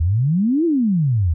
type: exponential two-way sweep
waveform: sine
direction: up then down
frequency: 76.1 to 349.2 to 76.1 Hz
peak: -14 dBFS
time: 0-1.34 s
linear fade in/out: 10 ms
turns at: 0.65 s
effects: none